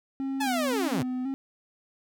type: tone with vibrato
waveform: triangle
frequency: 261.6 Hz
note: C4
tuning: in tune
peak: -26 dBFS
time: 0.2-1.34 s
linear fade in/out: 0 ms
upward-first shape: square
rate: 1.9 Hz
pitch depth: 55 cents each way
type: linear sweep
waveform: sawtooth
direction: down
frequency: 880 to 110 Hz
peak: -23 dBFS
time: 0.4-1.03 s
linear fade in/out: 10 ms
effects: none